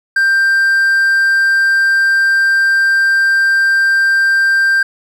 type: tone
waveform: triangle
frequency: 1575 Hz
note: G6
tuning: 8 cents sharp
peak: -7 dBFS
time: 0.16-4.83 s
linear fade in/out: 5 ms
effects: none